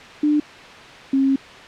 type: tone pair in turn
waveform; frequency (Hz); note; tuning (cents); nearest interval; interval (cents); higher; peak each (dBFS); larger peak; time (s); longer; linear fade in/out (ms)
sine; 298.3 / 270.3; D4 / C#4; +27 / -44; major second; 171; first; -14; neither; 0.23-0.4 / 1.13-1.36; second; 5
effects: white hiss -39 dBFS RMS until 1.67 s + low-pass 3000 Hz 12 dB/octave